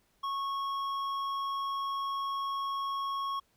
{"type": "tone with hard clipping", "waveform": "triangle", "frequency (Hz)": 1100, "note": "C#6", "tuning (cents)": -14, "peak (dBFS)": -33, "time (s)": [0.23, 3.4], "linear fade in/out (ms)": 10, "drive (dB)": 11, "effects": ["pink hiss -71 dBFS RMS until 3.56 s"]}